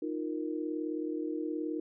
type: chord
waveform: sine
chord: Eb suspended second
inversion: none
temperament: just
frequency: 311.1 / 350 / 466.7 Hz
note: Eb4 / F4 / Bb4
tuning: 0 / +4 / +2 cents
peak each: -34 / -38 / -40 dBFS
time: 0.02-1.8 s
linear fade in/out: 5 ms
effects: none